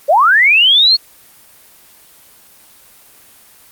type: linear sweep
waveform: sine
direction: up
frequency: 516 to 4381 Hz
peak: -6 dBFS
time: 0.08-0.97 s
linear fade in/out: 20 ms
effects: white hiss -44 dBFS RMS until 3.71 s + Opus 24 kbps